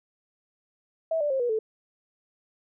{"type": "tone with pitch steps", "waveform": "sine", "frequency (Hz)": [649, 588.3, 533.3, 483.4, 438.2], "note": ["E5", "D5", "C5", "B4", "A4"], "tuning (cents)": [-27, 3, 33, -37, -7], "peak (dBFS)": -23, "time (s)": [1.11, 1.59], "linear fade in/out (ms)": 5, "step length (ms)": 96, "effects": []}